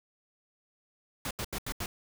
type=noise bursts; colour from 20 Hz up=pink; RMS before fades=-35 dBFS; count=5; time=1.25-1.86 s; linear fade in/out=2 ms; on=58 ms; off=80 ms; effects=none